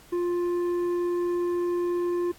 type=tone with tanh clipping; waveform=sine; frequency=350.6 Hz; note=F4; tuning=7 cents sharp; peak=-25 dBFS; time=0.12-2.32 s; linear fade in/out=10 ms; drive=7 dB; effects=pink hiss -53 dBFS RMS until 2.38 s + AAC 64 kbps